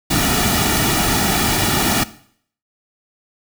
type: noise with comb filter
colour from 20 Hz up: pink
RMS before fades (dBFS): -17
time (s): 0.1-2.04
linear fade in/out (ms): 10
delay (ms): 1.9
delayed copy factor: -0.65
effects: noise-tail reverb RT60 0.6 s tail -17 dB re dry